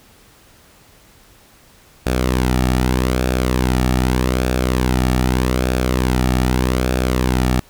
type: tone with flanger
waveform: sawtooth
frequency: 63 Hz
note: B1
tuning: 35 cents sharp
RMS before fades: -17 dBFS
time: 2.06-7.6 s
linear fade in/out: 5 ms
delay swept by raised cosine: 0.98 to 1.98 ms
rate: 0.82 Hz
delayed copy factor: -0.5
effects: pink hiss -49 dBFS RMS until 7.69 s